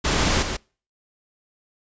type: noise with echo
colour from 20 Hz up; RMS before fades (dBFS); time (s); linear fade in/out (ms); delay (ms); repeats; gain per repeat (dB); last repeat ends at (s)
pink; -21; 0.04-0.43; 10; 140; 1; -6; 0.57
effects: noise-tail reverb RT60 0.4 s tail -26 dB re dry + resampled to 16000 Hz